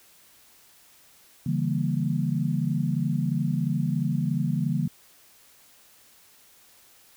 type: chord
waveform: sine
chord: C# diminished seventh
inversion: none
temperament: equal with one note detuned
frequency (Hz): 141.75 / 164.81 / 196 / 233.1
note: C#3 / E3 / G3 / Bb3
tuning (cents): +39 / 0 / 0 / 0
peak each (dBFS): -27 / -27 / -31 / -30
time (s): 1.46-4.88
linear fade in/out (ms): 5
effects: white hiss -56 dBFS RMS until 7.16 s